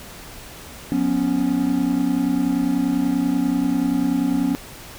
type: chord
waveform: triangle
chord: F# suspended fourth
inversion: none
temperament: equal with one note detuned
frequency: 180.25 / 246.9 / 277.2 Hz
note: F#3 / B3 / C#4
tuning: -45 / 0 / 0 cents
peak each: -24 / -20 / -18 dBFS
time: 0.92-4.55 s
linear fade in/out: 0 ms
effects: pink hiss -39 dBFS RMS until 4.98 s